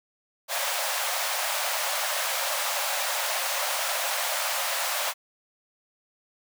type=high-pass noise; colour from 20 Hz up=pink; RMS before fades=-28 dBFS; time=0.48-5.14 s; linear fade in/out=50 ms; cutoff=540 Hz; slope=96 dB/octave; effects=none